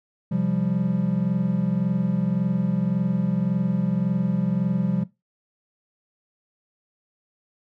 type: chord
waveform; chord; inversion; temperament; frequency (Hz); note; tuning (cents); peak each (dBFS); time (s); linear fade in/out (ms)
triangle; C suspended fourth; none; just; 130.81 / 174.42 / 196.22; C3 / F3 / G3; 0 / -2 / +2; -26 / -21 / -23; 0.31-5.04; 10
effects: noise-tail reverb RT60 0.2 s tail -17 dB re dry